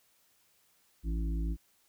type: harmonic tone with a mistuned harmonic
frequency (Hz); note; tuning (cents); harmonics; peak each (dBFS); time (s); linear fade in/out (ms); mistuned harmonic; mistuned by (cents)
55; A1; 0; 1 / 3 / 5 / 6; -30 / -40 / -44 / -46; 1.03-1.57; 50; 3; +34
effects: white hiss -69 dBFS RMS until 1.88 s